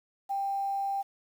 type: tone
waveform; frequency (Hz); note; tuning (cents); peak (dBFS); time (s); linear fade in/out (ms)
sine; 790; G5; +13; -28; 0.29-1.03; 20
effects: 9-bit